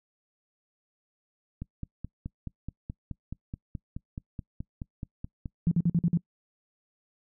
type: click train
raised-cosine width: 5 ms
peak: -23 dBFS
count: 20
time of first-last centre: 1.62-5.671 s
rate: 4.69 Hz
type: tone bursts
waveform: sine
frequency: 170.3 Hz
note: F3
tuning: 43 cents flat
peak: -20 dBFS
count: 6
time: 5.67-6.174 s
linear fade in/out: 2 ms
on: 44 ms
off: 48 ms
effects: noise-tail reverb RT60 0.1 s tail -24 dB re dry